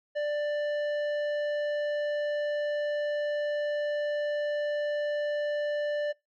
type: tone with tanh clipping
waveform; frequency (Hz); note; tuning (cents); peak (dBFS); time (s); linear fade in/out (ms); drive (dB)
sine; 590; D5; +8; -29; 0.15-6.13; 20; 11
effects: noise-tail reverb RT60 0.2 s tail -22 dB re dry